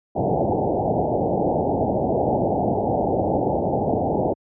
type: low-pass noise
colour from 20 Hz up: white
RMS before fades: -21 dBFS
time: 0.15-4.34 s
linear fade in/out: 20 ms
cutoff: 840 Hz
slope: 96 dB/octave
effects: high-pass 80 Hz 12 dB/octave